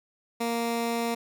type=tone; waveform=15% pulse; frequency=233.1 Hz; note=A#3; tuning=in tune; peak=-20 dBFS; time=0.4-1.15 s; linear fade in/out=10 ms; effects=none